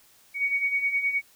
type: beating tone pair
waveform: sine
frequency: 2234 / 2243.6 Hz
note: C#7 / C#7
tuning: +13 / +20 cents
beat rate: 9.6 Hz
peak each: -30 / -24 dBFS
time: 0.34-1.22 s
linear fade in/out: 50 ms
effects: white hiss -58 dBFS RMS until 1.35 s